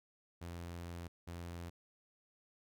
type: tone bursts at uneven times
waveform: sawtooth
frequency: 86 Hz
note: F2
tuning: 26 cents flat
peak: -40 dBFS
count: 2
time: 0.41-1.08 / 1.27-1.7 s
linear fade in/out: 10 ms
effects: none